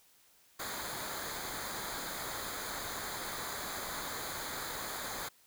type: noise with comb filter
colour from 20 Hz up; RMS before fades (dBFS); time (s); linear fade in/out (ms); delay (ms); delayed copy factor
pink; -40; 0.59-5.29; 10; 0.36; -0.75
effects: white hiss -65 dBFS RMS until 5.46 s